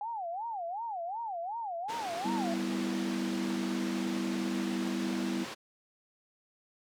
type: tone with vibrato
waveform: sine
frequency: 794 Hz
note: G5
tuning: 22 cents sharp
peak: -34 dBFS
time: 0.01-2.54 s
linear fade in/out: 2 ms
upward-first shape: sine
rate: 2.7 Hz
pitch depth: 290 cents each way
type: band-pass noise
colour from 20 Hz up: pink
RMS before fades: -42 dBFS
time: 1.88-5.55 s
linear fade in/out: 20 ms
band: 260 to 5900 Hz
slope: 12 dB/octave
type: chord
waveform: sine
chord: E minor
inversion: first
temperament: equal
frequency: 196 / 246.9 / 329.6 Hz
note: G3 / B3 / E4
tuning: 0 / 0 / 0 cents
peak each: -35 dBFS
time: 2.24-5.45 s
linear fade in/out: 20 ms
effects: none